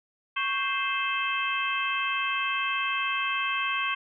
harmonic tone with a mistuned harmonic, 523.3 Hz, C5, in tune, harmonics 2 / 3 / 4 / 5 / 6, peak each -30 / -33 / -34 / -30 / -35 dBFS, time 0.36-3.95 s, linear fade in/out 10 ms, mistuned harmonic 2, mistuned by +100 cents, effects none

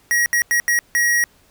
square tone bursts at uneven times, 1900 Hz, A#6, 33 cents sharp, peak -15 dBFS, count 5, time 0.11-0.26 / 0.33-0.42 / 0.51-0.6 / 0.68-0.79 / 0.95-1.24 s, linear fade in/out 0 ms, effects pink hiss -55 dBFS RMS until 1.5 s

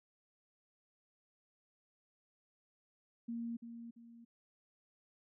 sine tone with echo, 233.1 Hz, A#3, in tune, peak -38 dBFS, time 3.28-3.57 s, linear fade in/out 10 ms, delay 340 ms, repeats 2, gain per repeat -8 dB, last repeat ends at 4.25 s, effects none

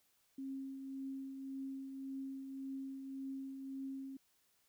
sine tone with tremolo, 269.2 Hz, C4, 49 cents sharp, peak -40 dBFS, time 0.38-4.17 s, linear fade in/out 5 ms, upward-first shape triangle, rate 1.8 Hz, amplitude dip 45%, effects white hiss -75 dBFS RMS until 4.68 s

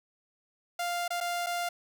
sawtooth tone with dropouts, 698.5 Hz, F5, in tune, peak -26 dBFS, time 0.79-1.69 s, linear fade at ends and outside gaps 5 ms, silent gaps 1.08-1.104 / 1.204-1.209 / 1.463-1.467 s, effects none

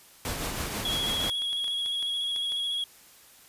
pink noise with tremolo, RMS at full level -31 dBFS, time 0.25-1.3 s, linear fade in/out 0 ms, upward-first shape triangle, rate 6.2 Hz, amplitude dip 40%
triangle tone with vibrato, 3322 Hz, G#7, in tune, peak -26 dBFS, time 0.85-2.84 s, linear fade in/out 2 ms, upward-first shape square, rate 14 Hz, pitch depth 18 cents each way
clicks, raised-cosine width 0.2 ms, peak -26 dBFS, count 12, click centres 0.915 / 0.988 / 1.212 / 1.25 / 1.42 / 1.53 / 1.643 / 1.68 / 1.861 / 2.027 / 2.362 / 2.521 s
effects white hiss -54 dBFS RMS until 3.48 s + resampled to 32000 Hz

